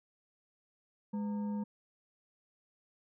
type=tone with frequency modulation; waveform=sine; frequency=207.7 Hz; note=G#3; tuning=in tune; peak=-33 dBFS; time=1.13-1.64 s; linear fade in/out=10 ms; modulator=710 Hz; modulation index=0.35; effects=none